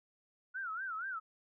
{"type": "tone with vibrato", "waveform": "sine", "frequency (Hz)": 1427, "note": "F6", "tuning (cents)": 37, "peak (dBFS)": -37, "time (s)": [0.54, 1.2], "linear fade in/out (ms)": 20, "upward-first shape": "sine", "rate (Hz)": 4.2, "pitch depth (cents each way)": 190, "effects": []}